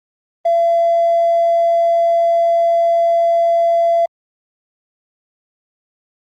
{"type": "tone", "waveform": "triangle", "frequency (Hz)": 677, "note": "E5", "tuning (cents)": 46, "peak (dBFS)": -7, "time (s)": [0.45, 4.06], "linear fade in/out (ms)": 10, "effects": ["tanh soft clip ceiling -8 dBFS", "Opus 32 kbps"]}